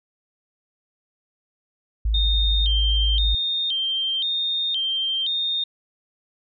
sine tone, 53.9 Hz, A1, 35 cents flat, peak -18 dBFS, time 2.05-3.35 s, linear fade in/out 5 ms
sine tone with vibrato, 3400 Hz, G#7, 40 cents sharp, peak -21 dBFS, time 2.14-5.64 s, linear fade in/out 5 ms, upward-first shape square, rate 0.96 Hz, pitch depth 130 cents each way
effects none

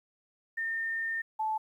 sine tone pair in turn, 1816 / 870.8 Hz, A#6 / A5, -46 / -18 cents, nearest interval octave + minor second, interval 1272 cents, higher first, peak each -30 / -28 dBFS, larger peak second, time 0.57-1.22 / 1.39-1.58 s, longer first, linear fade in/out 10 ms, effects 11-bit

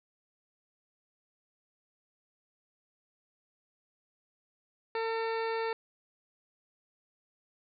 harmonic tone, 451.6 Hz, A4, 45 cents sharp, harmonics 1 / 2 / 3 / 4 / 5 / 6 / 8 / 9 / 10, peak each -32 / -36 / -42 / -42 / -45 / -48 / -52 / -53 / -51 dBFS, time 4.95-5.73 s, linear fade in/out 2 ms, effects none

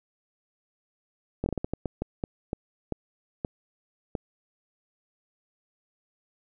slowing click train, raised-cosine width 2 ms, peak -15 dBFS, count 14, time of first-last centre 1.44-4.152 s, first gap 21 ms, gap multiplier 1.34, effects none

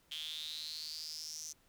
sawtooth tone with high-pass filter sweep, 155.56 Hz, D#3, in tune, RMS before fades -44 dBFS, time 0.11-1.53 s, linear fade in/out 10 ms, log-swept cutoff 3200 to 6100 Hz, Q 9.5, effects pink hiss -70 dBFS RMS until 1.68 s

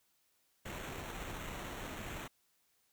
pink noise with sample-and-hold, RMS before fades -44 dBFS, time 0.65-2.28 s, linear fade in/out 10 ms, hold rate 4900 Hz, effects white hiss -75 dBFS RMS until 2.92 s

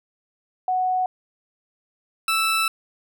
sine / 20% pulse tone pair in turn, 740 / 1318.5 Hz, F#5 / E6, 0 / 0 cents, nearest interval minor seventh, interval 1000 cents, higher second, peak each -19 / -14 dBFS, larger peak second, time 0.68-1.06 / 2.28-2.68 s, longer second, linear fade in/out 2 ms, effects none

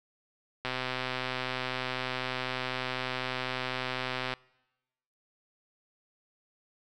click train, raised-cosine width 0.3 ms, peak -16 dBFS, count 473, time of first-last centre 0.65-4.338 s, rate 128 Hz, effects noise-tail reverb RT60 1.0 s tail -25 dB re dry

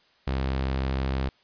sawtooth tone, 66.3 Hz, C2, 23 cents sharp, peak -21 dBFS, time 0.27-1.29 s, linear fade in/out 5 ms, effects white hiss -62 dBFS RMS until 1.43 s + resampled to 11025 Hz

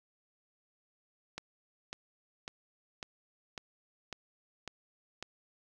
click train, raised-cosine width 0.2 ms, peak -22 dBFS, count 8, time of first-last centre 1.38-5.226 s, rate 1.82 Hz, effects none

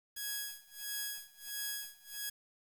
5% pulse tone with tremolo, 1661 Hz, G#6, in tune, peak -25 dBFS, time 0.16-2.3 s, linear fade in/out 10 ms, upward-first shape sine, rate 1.5 Hz, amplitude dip 95%, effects 9-bit

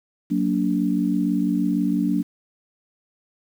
sine chord, Gb augmented, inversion none, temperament just, 185 / 231.2 / 289.1 Hz, Gb3 / Bb3 / D4, 0 / -14 / -27 cents, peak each -23 / -24 / -22 dBFS, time 0.3-2.23 s, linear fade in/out 20 ms, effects 8-bit

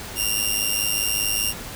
10% pulse tone with amplitude modulation, 2794 Hz, F7, in tune, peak -9 dBFS, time 0.15-1.54 s, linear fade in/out 50 ms, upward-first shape sine, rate 105 Hz, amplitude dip 70%, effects pink hiss -35 dBFS RMS until 1.75 s

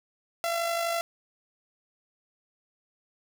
sawtooth tone with amplitude modulation, 677 Hz, E5, 46 cents sharp, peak -21 dBFS, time 0.44-1.01 s, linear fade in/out 0 ms, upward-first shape sine, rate 51.9 Hz, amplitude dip 40%, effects none

